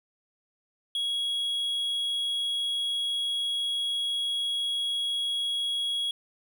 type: tone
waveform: triangle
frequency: 3322 Hz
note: G#7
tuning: in tune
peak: -25 dBFS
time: 0.95-6.11 s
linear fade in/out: 2 ms
effects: none